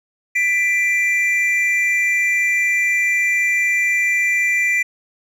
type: tone pair together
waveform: triangle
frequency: 1985 / 2361 Hz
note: B6 / D7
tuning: +8 / +9 cents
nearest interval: minor third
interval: 301 cents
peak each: -16 dBFS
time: 0.35-4.83 s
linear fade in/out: 10 ms
effects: none